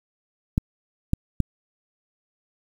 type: clicks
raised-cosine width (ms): 5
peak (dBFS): -7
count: 3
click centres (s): 0.579 / 1.134 / 1.403
effects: 7-bit